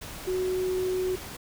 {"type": "tone in noise", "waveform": "sine", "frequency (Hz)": 370, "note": "F#4", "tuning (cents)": 0, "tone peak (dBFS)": -25, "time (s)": [0.27, 1.16], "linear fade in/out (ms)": 10, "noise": "pink", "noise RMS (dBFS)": -40, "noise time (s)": [0.01, 1.37], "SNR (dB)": 12, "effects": []}